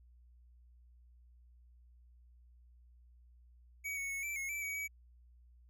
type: tone with pitch steps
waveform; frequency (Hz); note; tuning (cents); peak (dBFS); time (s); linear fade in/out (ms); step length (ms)
square; 2262 / 2215 / 2201 / 2330 / 2174 / 2322 / 2260 / 2277; C#7 / C#7 / C#7 / D7 / C#7 / D7 / C#7 / C#7; +34 / -2 / -13 / -14 / -34 / -20 / +33 / +46; -38; 3.84-4.88; 20; 130
effects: added 60 Hz sine -59 dBFS peak until 5.69 s